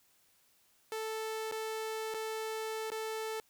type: tone with dropouts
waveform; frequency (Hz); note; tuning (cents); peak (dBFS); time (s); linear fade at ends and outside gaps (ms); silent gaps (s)
sawtooth; 440; A4; 0; -32; 0.92-3.4; 1; 1.514-1.522 / 2.14-2.145 / 2.903-2.918
effects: white hiss -69 dBFS RMS until 3.49 s